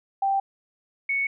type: tone pair in turn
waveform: sine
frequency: 784 / 2217 Hz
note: G5 / C#7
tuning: 0 / 0 cents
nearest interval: octave + tritone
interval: 1800 cents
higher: second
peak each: -20 / -22 dBFS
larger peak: first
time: 0.22-0.4 / 1.09-1.27 s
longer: neither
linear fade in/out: 5 ms
effects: none